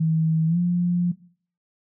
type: tone with pitch glide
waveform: sine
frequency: 160.3 to 175.82 Hz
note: E3 to F3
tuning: -48 to +12 cents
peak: -18 dBFS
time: 0-1.12 s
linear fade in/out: 10 ms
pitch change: +160 cents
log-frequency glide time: 0.47-0.58 s
effects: noise-tail reverb RT60 0.5 s tail -19 dB re dry